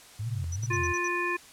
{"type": "tone with vibrato", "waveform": "sine", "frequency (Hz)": 98, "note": "G2", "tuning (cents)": 0, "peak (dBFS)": -30, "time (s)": [0.19, 0.93], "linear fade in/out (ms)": 10, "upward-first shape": "sine", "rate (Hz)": 2.6, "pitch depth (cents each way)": 290}
{"type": "tone with tremolo", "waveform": "sine", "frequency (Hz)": 130.81, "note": "C3", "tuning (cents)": 0, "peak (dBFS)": -33, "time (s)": [0.25, 0.97], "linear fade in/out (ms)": 50, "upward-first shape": "square", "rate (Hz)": 2.6, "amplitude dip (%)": 80}
{"type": "tone bursts", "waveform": "sine", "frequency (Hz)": 5920, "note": "F#8", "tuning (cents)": 0, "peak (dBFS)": -36, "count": 6, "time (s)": [0.52, 1.081], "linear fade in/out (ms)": 5, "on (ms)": 41, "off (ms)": 63}
{"type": "harmonic tone", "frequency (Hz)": 351.6, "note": "F4", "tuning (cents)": 12, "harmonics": [1, 3, 5, 7], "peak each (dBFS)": [-32, -32, -32, -32], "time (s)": [0.7, 1.37], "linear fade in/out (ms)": 10}
{"effects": ["white hiss -51 dBFS RMS until 1.52 s", "low-pass 10000 Hz 12 dB/octave"]}